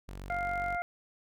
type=tone; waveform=sawtooth; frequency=47.21 Hz; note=F#1; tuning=36 cents sharp; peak=-37 dBFS; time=0.08-0.77 s; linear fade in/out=10 ms
type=harmonic tone; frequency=702 Hz; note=F5; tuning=9 cents sharp; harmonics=1 / 2 / 3; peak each=-32 / -37 / -39 dBFS; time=0.3-0.82 s; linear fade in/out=0 ms
effects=none